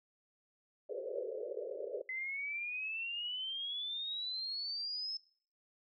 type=band-pass noise; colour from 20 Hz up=white; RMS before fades=-41 dBFS; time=0.89-2.02 s; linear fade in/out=5 ms; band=380 to 580 Hz; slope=96 dB/octave
type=exponential sweep; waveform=sine; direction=up; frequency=2032 to 5250 Hz; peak=-37 dBFS; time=2.09-5.17 s; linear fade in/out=2 ms
effects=noise-tail reverb RT60 0.5 s tail -20 dB re dry